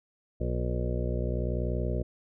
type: harmonic tone with a mistuned harmonic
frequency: 60.7 Hz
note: B1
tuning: 29 cents flat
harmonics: 1 / 2 / 3 / 4 / 6 / 7 / 8 / 9 / 10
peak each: -30 / -33 / -38 / -39 / -38 / -42 / -39 / -43 / -40 dBFS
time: 0.4-2.03 s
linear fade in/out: 10 ms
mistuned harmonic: 6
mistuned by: -36 cents
effects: none